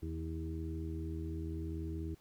harmonic tone with a mistuned harmonic, 80.6 Hz, E2, 38 cents flat, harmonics 1 / 2 / 3 / 4 / 5, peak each -39 / -46 / -53 / -43 / -50 dBFS, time 0.02-2.15 s, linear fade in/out 10 ms, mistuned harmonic 3, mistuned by -25 cents, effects pink hiss -68 dBFS RMS until 2.2 s

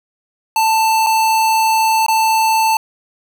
square tone with dropouts, 886 Hz, A5, 12 cents sharp, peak -12 dBFS, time 0.56-2.77 s, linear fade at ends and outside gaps 2 ms, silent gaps 1.064-1.068 / 2.064-2.083 s, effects none

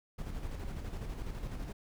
brown noise with tremolo, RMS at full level -38 dBFS, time 0.18-1.73 s, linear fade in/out 10 ms, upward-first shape square, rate 12 Hz, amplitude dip 40%, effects none

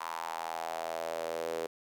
sawtooth tone with high-pass filter sweep, 82.41 Hz, E2, in tune, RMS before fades -37 dBFS, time 0-1.67 s, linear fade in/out 10 ms, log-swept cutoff 1000 to 460 Hz, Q 4.5, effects none

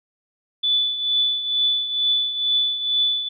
sine tone with tremolo, 3477 Hz, A7, 21 cents flat, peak -15 dBFS, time 0.63-3.29 s, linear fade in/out 10 ms, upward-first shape triangle, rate 2.2 Hz, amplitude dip 70%, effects none

